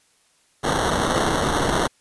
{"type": "noise with sample-and-hold", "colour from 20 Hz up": "violet", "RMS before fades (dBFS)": -21, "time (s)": [0.63, 1.88], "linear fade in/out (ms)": 20, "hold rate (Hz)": 2450, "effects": ["white hiss -61 dBFS RMS until 2 s", "resampled to 24000 Hz"]}